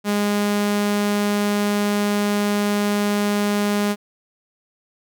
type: tone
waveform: sawtooth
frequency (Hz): 205.6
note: G#3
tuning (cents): -17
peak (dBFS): -14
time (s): 0.04-3.96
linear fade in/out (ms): 50
effects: none